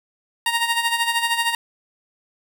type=tone with tremolo; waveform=15% pulse; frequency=932.3 Hz; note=A#5; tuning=in tune; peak=-10 dBFS; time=0.46-1.55 s; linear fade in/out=2 ms; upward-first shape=sine; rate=13 Hz; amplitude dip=65%; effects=8-bit